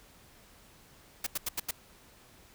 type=noise bursts; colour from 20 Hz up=white; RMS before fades=-32 dBFS; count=5; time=1.24-1.71 s; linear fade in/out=5 ms; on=26 ms; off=85 ms; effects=pink hiss -58 dBFS RMS until 2.54 s